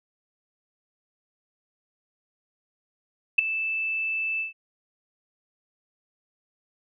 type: tone with ADSR envelope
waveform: sine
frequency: 2637 Hz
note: E7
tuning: in tune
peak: -10 dBFS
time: 3.38-4.53 s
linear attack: 9 ms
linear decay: 8 ms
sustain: -15 dB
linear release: 130 ms
effects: none